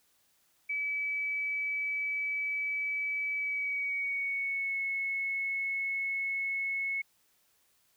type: tone with pitch glide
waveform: sine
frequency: 2293 to 2193 Hz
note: D7 to C#7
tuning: -42 to -19 cents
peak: -30 dBFS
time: 0.69-7.02 s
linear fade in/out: 10 ms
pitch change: -77 cents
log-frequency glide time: 3.36-4.79 s
effects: white hiss -70 dBFS RMS until 7.96 s